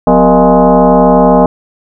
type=tone with frequency modulation; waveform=sine; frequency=180 Hz; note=F#3; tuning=47 cents flat; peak=-3 dBFS; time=0.07-1.46 s; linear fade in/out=2 ms; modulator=216 Hz; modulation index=3.5; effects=none